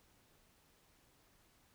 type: silence
effects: pink hiss -70 dBFS RMS until 1.74 s